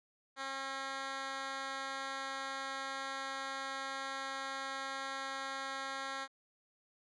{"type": "tone with band-pass filter", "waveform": "10% pulse", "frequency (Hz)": 270.1, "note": "C#4", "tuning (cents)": -45, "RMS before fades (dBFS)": -41, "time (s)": [0.36, 6.28], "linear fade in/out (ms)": 50, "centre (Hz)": 2300, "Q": 0.64, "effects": ["resampled to 22050 Hz"]}